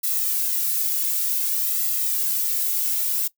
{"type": "noise with flanger", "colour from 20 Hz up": "violet", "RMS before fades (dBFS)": -23, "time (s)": [0.03, 3.28], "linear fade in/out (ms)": 10, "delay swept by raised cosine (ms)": [1.5, 2.35], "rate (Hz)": 0.55, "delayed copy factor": 0.9, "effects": ["noise-tail reverb RT60 0.1 s tail -19 dB re dry"]}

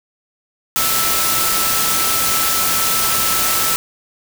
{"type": "tone in noise", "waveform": "sine", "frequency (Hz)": 1318.5, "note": "E6", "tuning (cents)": 0, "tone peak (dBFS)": -23, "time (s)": [0.76, 3.76], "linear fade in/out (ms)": 0, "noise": "white", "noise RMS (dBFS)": -17, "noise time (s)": [0.76, 3.76], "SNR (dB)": -9, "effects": []}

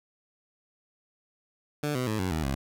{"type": "tone with pitch steps", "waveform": "15% pulse", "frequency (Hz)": [148, 126.63, 108.34, 92.7, 79.31, 67.86], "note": ["D3", "B2", "A2", "F#2", "D#2", "C#2"], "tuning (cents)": [14, 44, -26, 4, 34, -36], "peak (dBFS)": -21, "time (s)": [1.83, 2.55], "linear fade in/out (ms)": 5, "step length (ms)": 120, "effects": []}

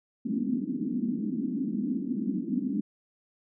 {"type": "band-pass noise", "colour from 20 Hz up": "white", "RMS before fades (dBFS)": -30, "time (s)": [0.25, 2.81], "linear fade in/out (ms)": 10, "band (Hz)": [200, 280], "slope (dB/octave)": 48, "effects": []}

